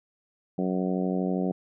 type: harmonic tone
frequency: 92.5 Hz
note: F#2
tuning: in tune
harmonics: 2 / 3 / 4 / 5 / 6 / 7 / 8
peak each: -27 / -31 / -33 / -35 / -37 / -38 / -39 dBFS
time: 0.58-1.52 s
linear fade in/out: 5 ms
effects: none